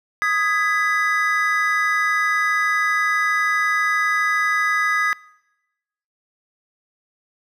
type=chord; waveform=triangle; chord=G# minor; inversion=second; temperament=just; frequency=1245.9 / 1661.2 / 1993.5 Hz; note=D#6 / G#6 / B6; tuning=+2 / 0 / +16 cents; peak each=-20 dBFS; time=0.22-5.13 s; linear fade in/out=0 ms; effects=noise-tail reverb RT60 1.0 s tail -24 dB re dry